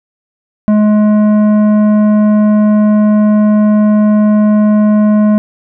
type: tone with tanh clipping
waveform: sine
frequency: 211.1 Hz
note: G#3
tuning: 29 cents sharp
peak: -7 dBFS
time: 0.68-5.38 s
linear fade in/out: 0 ms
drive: 11 dB
effects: none